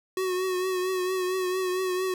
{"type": "tone with vibrato", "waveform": "square", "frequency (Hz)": 370, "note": "F#4", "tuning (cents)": 0, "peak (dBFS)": -26, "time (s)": [0.17, 2.14], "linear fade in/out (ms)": 2, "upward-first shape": "triangle", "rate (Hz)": 4.4, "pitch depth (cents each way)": 43, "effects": []}